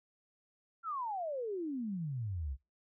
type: exponential sweep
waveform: sine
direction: down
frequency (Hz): 1396.9 to 61.6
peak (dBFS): -35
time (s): 0.83-2.57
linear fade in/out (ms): 50
effects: noise-tail reverb RT60 0.3 s tail -24 dB re dry